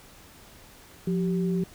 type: tone pair together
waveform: sine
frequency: 177.1 / 387.2 Hz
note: F3 / G4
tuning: +24 / -21 cents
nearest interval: octave + major second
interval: 1355 cents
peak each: -24 / -30 dBFS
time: 1.07-1.64 s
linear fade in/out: 5 ms
effects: pink hiss -51 dBFS RMS until 1.74 s